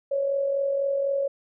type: tone with amplitude modulation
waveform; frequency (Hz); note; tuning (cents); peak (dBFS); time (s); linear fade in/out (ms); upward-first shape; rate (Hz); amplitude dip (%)
sine; 554.4; C#5; 0; -20; 0.11-1.28; 10; sine; 44; 45
effects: none